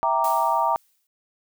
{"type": "chord", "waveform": "sine", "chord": "E half-diminished seventh", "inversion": "none", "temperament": "equal", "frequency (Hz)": [659.3, 784, 932.3, 1174.7], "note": ["E5", "G5", "Bb5", "D6"], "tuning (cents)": [0, 0, 0, 0], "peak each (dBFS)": [-26, -26, -21, -26], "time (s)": [0.03, 0.76], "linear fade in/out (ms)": 0}
{"type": "noise with exponential decay", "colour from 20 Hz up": "blue", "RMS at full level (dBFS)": -33, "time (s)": [0.24, 1.07], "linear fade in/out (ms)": 2, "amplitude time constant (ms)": 180}
{"effects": []}